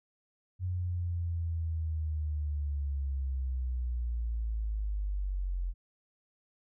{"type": "linear sweep", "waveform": "sine", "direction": "down", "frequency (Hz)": [91.6, 43.48], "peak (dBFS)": -30, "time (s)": [0.59, 5.74], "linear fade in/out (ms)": 50, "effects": []}